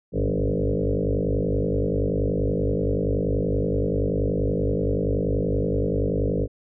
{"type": "tone with frequency modulation", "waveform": "sine", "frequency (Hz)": 179, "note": "F3", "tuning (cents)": 43, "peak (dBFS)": -20, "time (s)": [0.12, 6.48], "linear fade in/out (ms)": 50, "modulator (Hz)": 50.5, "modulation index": 6.8, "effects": []}